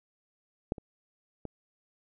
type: clicks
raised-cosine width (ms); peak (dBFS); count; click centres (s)
2; -15 / -29 / -24; 3; 0.721 / 0.782 / 1.453
effects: none